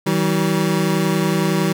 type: tone pair together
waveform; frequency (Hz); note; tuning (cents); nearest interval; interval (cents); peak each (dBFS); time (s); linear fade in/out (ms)
25% pulse; 160.07 / 190.9; D#3 / G3; +49 / -46; minor third; 305; -15; 0.06-1.73; 10
effects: none